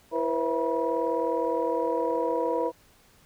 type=tone cluster; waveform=sine; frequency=331.9 / 484.4 / 524 / 660 / 966 Hz; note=E4 / B4 / C5 / E5 / B5; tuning=+12 / -34 / +2 / +2 / -39 cents; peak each=-31 / -27 / -31 / -33 / -30 dBFS; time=0.11-2.72 s; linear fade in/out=50 ms; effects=tanh soft clip ceiling -14 dBFS + pink hiss -59 dBFS RMS until 3.25 s